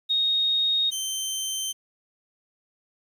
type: tone pair in turn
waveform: sine / 20% pulse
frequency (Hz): 3729 / 3110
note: A#7 / G7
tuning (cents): 0 / -14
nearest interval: minor third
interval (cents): 314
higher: first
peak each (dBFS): -20 / -22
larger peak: first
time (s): 0.09-0.91 / 0.91-1.73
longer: neither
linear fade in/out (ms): 20
effects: 9-bit